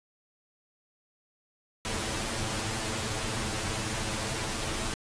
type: noise with comb filter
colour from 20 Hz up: pink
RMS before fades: -32 dBFS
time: 1.85-4.94 s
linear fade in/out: 0 ms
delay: 9.1 ms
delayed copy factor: +0.95
effects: resampled to 22050 Hz